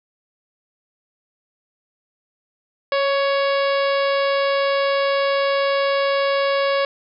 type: harmonic tone with a mistuned harmonic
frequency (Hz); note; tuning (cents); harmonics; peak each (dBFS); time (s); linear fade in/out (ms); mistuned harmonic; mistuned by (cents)
558; C#5; +11; 1 / 2 / 3 / 4 / 5 / 6 / 7 / 8 / 9; -18 / -24 / -28 / -30 / -32 / -34 / -35 / -36 / -37; 2.92-6.85; 2; 1; -16
effects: none

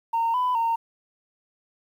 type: tone with pitch steps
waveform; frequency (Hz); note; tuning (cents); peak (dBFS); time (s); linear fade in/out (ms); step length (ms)
sine; 918 / 999 / 918; A#5 / B5 / A#5; -27 / +20 / -27; -19; 0.13-0.76; 10; 210
effects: tanh soft clip ceiling -18 dBFS + 9-bit

